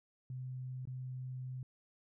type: tone with dropouts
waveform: sine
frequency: 128.3 Hz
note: C3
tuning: 34 cents flat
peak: -40 dBFS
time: 0.3-1.63 s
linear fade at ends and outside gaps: 2 ms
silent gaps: 0.854-0.873 s
effects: none